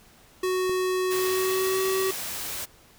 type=tone with pitch glide; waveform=square; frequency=370 to 380.8 Hz; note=F#4 to F#4; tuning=0 to +50 cents; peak=-24 dBFS; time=0.43-2.11 s; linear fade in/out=5 ms; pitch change=+50 cents; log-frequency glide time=1.1-1.87 s
type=click; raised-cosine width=2 ms; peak=-25 dBFS; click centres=0.695 s
type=noise; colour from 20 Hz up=white; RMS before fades=-33 dBFS; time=1.1-2.66 s; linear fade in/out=20 ms
effects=pink hiss -55 dBFS RMS until 2.98 s